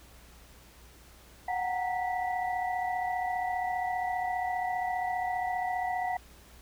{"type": "tone cluster", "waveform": "sine", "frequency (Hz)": [731, 766, 927, 1965], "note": ["F#5", "G5", "A#5", "B6"], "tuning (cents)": [-21, -40, -10, -9], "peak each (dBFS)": [-30, -38, -39, -38], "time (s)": [1.48, 6.17], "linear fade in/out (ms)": 5, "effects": ["added 60 Hz sine -55 dBFS peak until 6.61 s", "pink hiss -56 dBFS RMS until 6.61 s"]}